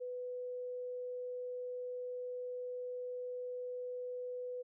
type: tone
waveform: sine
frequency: 497 Hz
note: B4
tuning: 11 cents sharp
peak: -39 dBFS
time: 0-4.63 s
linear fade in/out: 20 ms
effects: none